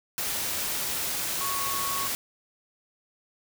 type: tone in noise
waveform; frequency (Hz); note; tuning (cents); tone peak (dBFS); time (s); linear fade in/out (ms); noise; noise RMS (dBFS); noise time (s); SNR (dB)
sine; 1108.7; C#6; 0; -31; 1.41-2.07; 0; white; -30; 0.18-2.15; -4
effects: none